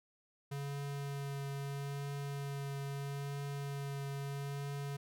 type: tone with vibrato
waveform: square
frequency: 140.4 Hz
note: C#3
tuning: 22 cents sharp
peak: -39 dBFS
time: 0.51-4.97 s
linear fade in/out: 10 ms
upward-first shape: triangle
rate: 0.77 Hz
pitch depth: 14 cents each way
effects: none